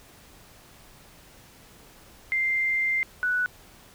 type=tone pair in turn; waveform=sine; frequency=2093 / 1480 Hz; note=C7 / F#6; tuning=0 / 0 cents; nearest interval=tritone; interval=600 cents; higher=first; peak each=-22 dBFS; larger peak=neither; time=2.32-3.03 / 3.23-3.46 s; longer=first; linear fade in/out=0 ms; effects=pink hiss -52 dBFS RMS until 3.94 s